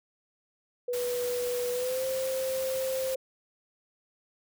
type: tone with pitch glide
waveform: sine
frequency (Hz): 490.1 to 525.3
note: B4 to C5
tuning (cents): -13 to +7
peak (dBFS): -28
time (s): 0.88-3.16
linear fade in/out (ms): 5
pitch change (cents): +120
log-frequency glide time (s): 1.72-2.05
type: noise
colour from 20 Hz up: white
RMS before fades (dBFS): -39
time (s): 0.93-3.15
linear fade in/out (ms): 5
effects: none